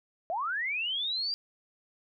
sine linear sweep, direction up, 626 to 4783 Hz, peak -29 dBFS, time 0.3-1.34 s, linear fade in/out 0 ms, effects none

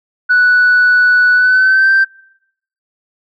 sine tone with pitch glide, 1480 to 1565.3 Hz, F#6 to G6, 0 to -3 cents, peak -5 dBFS, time 0.29-2.05 s, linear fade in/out 20 ms, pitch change +97 cents, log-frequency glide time 1.34-1.91 s, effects noise-tail reverb RT60 0.8 s tail -25 dB re dry + tanh soft clip ceiling -4 dBFS

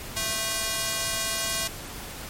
5% pulse ring-modulated tone, 880 Hz, A5, in tune, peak -11 dBFS, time 0.16-1.68 s, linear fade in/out 10 ms, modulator 212 Hz, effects pink hiss -38 dBFS RMS until 2.29 s + MP3 64 kbps

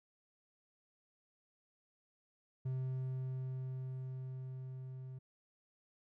triangle tone with level ramp, 130 Hz, C3, 11 cents flat, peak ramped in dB -33 to -43 dBFS, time 2.65-5.19 s, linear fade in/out 10 ms, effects none

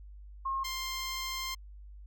sine / 10% pulse tone pair in turn, 1075 / 1052.9 Hz, C6 / C6, +47 / +11 cents, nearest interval unison, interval 36 cents, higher first, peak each -30 / -26 dBFS, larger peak second, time 0.45-0.64 / 0.64-1.55 s, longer second, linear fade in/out 10 ms, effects added 50 Hz sine -46 dBFS peak until 2.06 s

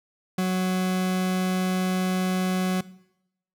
40% pulse tone, 185 Hz, F#3, in tune, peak -21 dBFS, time 0.38-2.81 s, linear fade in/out 5 ms, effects noise-tail reverb RT60 0.8 s tail -19 dB re dry

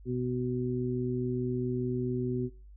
harmonic tone, 124.7 Hz, B2, 17 cents sharp, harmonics 1 / 2 / 3, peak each -33 / -33 / -33 dBFS, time 0.05-2.5 s, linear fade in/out 50 ms, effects noise-tail reverb RT60 0.4 s tail -23 dB re dry + added 50 Hz sine -48 dBFS peak until 2.76 s

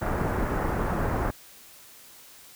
pink low-pass noise, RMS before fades -27 dBFS, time 0.01-1.31 s, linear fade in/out 10 ms, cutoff 1600 Hz, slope 24 dB/octave, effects white hiss -50 dBFS RMS until 2.55 s

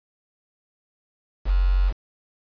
sine tone with quantisation, 45.85 Hz, F#1, 15 cents flat, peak -16 dBFS, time 1.45-1.93 s, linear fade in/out 50 ms, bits 6, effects resampled to 11025 Hz

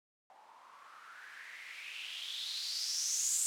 violet noise with low-pass filter sweep, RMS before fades -40 dBFS, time 0.3-3.46 s, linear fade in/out 0 ms, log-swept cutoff 780 to 7900 Hz, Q 5.6, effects none

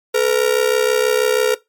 45% pulse ring-modulated tone, 466.2 Hz, A#4, in tune, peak -10 dBFS, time 0.14-1.55 s, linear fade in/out 10 ms, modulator 33.1 Hz, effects noise-tail reverb RT60 0.2 s tail -20 dB re dry + MP3 96 kbps

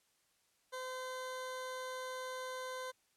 20% pulse tone, 513 Hz, C5, 34 cents flat, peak -36 dBFS, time 0.72-2.92 s, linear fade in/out 20 ms, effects white hiss -75 dBFS RMS until 3.16 s + low-pass 11000 Hz 12 dB/octave

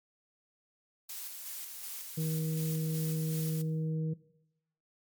blue noise with tremolo, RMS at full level -41 dBFS, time 1.09-3.62 s, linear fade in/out 5 ms, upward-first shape square, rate 2.7 Hz, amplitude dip 30%
harmonic tone, 158.5 Hz, D#3, 32 cents sharp, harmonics 1 / 2 / 3, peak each -30 / -45 / -43 dBFS, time 2.17-4.14 s, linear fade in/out 10 ms
effects noise-tail reverb RT60 0.8 s tail -18 dB re dry + MP3 96 kbps

